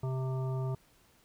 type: harmonic tone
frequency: 130.81 Hz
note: C3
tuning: in tune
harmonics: 1 / 3 / 5 / 7 / 9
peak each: -31 / -41 / -45 / -48 / -50 dBFS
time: 0.03-0.75 s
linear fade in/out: 5 ms
effects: pink hiss -65 dBFS RMS until 1.24 s